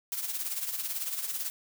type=noise with tremolo; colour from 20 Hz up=blue; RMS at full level=-31 dBFS; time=0.12-1.5 s; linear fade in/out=0 ms; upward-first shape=triangle; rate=18 Hz; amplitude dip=70%; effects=none